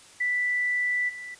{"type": "tone with level steps", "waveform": "sine", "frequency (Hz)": 1975.5, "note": "B6", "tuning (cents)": 0, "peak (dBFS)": [-23, -36], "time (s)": [0.2, 1.35], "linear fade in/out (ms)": 10, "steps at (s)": 1.08, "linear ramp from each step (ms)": 20, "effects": ["white hiss -51 dBFS RMS until 1.39 s", "resampled to 22050 Hz"]}